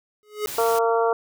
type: tone with exponential growth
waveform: square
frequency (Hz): 421.3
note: G#4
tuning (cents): +25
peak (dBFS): -20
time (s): 0.23-0.46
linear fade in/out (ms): 0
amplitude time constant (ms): 48
type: noise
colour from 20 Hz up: white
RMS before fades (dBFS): -33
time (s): 0.47-0.79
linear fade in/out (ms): 5
type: harmonic tone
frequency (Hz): 229.3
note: A#3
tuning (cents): -28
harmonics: 2 / 3 / 4 / 5 / 6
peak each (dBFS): -20 / -24 / -26 / -28 / -30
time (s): 0.58-1.13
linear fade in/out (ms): 2
effects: none